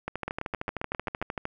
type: two click trains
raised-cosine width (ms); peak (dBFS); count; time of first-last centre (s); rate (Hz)
0.5; -16 / -16; 19 / 8; 0.08-1.454 / 0.28-1.216; 13.1 / 7.48
effects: none